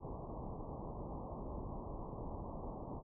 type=low-pass noise; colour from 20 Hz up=pink; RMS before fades=-45 dBFS; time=0-3.03 s; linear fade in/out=50 ms; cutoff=1100 Hz; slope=96 dB/octave; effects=none